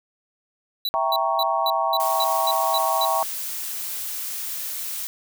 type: tone bursts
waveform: square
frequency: 3951 Hz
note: B7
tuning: in tune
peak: -23 dBFS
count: 9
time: 0.85-3.05 s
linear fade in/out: 2 ms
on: 40 ms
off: 230 ms
type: chord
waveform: sine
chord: E diminished seventh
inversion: none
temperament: equal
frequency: 659.3 / 784 / 932.3 / 1108.7 Hz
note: E5 / G5 / Bb5 / Db6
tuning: 0 / 0 / 0 / 0 cents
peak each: -25 dBFS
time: 0.94-3.23 s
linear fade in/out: 0 ms
type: noise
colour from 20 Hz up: blue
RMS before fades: -30 dBFS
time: 2-5.07 s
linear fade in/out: 0 ms
effects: none